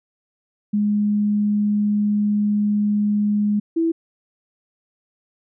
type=tone pair in turn; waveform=sine; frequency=207.7 / 329.7 Hz; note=G#3 / E4; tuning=0 / 0 cents; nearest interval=minor sixth; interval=800 cents; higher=second; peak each=-16 dBFS; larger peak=neither; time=0.73-3.6 / 3.76-3.92 s; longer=first; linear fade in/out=10 ms; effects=none